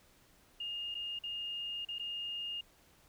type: tone with dropouts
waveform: sine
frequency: 2834 Hz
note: F7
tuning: 25 cents sharp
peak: -37 dBFS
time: 0.6-2.61 s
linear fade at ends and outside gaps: 5 ms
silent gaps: 0.944-0.95 / 1.19-1.236 / 1.85-1.886 / 1.985-1.995 s
effects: pink hiss -65 dBFS RMS until 3.08 s